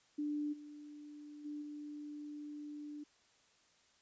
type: tone with level steps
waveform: sine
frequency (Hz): 295.8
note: D4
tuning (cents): +13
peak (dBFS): -35 / -49 / -41 / -44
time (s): 0.18-3.04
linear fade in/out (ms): 10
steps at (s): 0.52 / 1.44 / 1.61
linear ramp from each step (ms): 20
effects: white hiss -70 dBFS RMS until 4.01 s + resampled to 16000 Hz